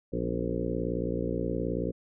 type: harmonic tone with a mistuned harmonic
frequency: 58.8 Hz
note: A#1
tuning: 16 cents sharp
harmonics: 1 / 2 / 3 / 4 / 5 / 6 / 7 / 8 / 9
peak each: -37 / -38 / -35 / -38 / -36 / -37 / -37 / -36 / -38 dBFS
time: 0.12-1.92 s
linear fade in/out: 20 ms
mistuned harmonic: 4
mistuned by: +79 cents
effects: none